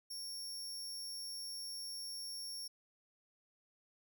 sawtooth tone, 5500 Hz, F8, 27 cents flat, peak -40 dBFS, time 0.1-2.68 s, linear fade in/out 10 ms, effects none

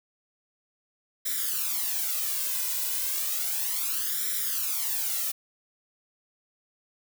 blue noise with flanger, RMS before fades -29 dBFS, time 1.25-5.32 s, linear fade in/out 10 ms, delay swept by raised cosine 0.54 to 2.04 ms, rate 0.33 Hz, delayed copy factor +1, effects none

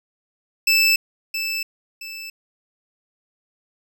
25% pulse tone with echo, 2637 Hz, E7, in tune, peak -10 dBFS, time 0.67-0.96 s, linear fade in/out 5 ms, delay 670 ms, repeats 2, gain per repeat -9 dB, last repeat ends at 2.3 s, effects none

